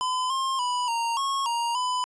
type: tone with pitch steps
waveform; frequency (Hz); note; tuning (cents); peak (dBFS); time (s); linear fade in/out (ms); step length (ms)
square; 1014 / 1064 / 986 / 928 / 1094 / 938 / 1001; B5 / C6 / B5 / A#5 / C#6 / A#5 / B5; +45 / +29 / -3 / -8 / -23 / +11 / +23; -25; 0.01-2.04; 0; 290
effects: resampled to 22050 Hz